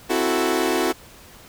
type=chord; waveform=sawtooth; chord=F# half-diminished seventh; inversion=second; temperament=equal; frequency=261.6 / 329.6 / 370 / 440 Hz; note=C4 / E4 / F#4 / A4; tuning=0 / 0 / 0 / 0 cents; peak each=-23 / -20 / -19 / -22 dBFS; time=0.09-0.93 s; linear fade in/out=20 ms; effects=pink hiss -46 dBFS RMS until 1.48 s